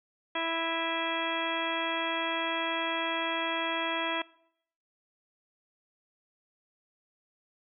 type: harmonic tone with a mistuned harmonic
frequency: 329.6 Hz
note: E4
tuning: in tune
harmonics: 1 / 2 / 3 / 4 / 5 / 6 / 7 / 8 / 10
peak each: -38 / -35 / -35 / -40 / -39 / -38 / -41 / -41 / -37 dBFS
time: 0.35-4.22 s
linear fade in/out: 5 ms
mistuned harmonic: 7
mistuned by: +60 cents
effects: noise-tail reverb RT60 0.7 s tail -22 dB re dry